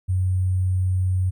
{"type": "tone with sample-and-hold", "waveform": "sine", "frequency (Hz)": 92.5, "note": "F#2", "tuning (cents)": 0, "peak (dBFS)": -18, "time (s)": [0.08, 1.31], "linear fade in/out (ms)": 20, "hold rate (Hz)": 8820, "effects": []}